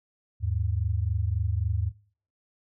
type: tone pair together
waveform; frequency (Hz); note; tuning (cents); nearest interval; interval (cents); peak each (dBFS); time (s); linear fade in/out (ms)
sine; 79.5 / 103.2; D#2 / G#2; +38 / -10; perfect fourth; 452; -27; 0.4-1.92; 50
effects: noise-tail reverb RT60 0.5 s tail -24 dB re dry